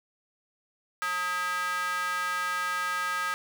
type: tone with high-pass filter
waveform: square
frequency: 180 Hz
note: F#3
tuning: 47 cents flat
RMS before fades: -30 dBFS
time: 1.02-3.34 s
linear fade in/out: 0 ms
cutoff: 1400 Hz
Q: 7.1
effects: none